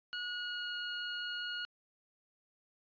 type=tone with pitch glide; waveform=20% pulse; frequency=1451 to 1441 Hz; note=F#6 to F#6; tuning=-34 to -46 cents; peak=-32 dBFS; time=0.13-1.65 s; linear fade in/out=0 ms; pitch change=-12 cents; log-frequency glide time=0.27-0.79 s; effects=resampled to 11025 Hz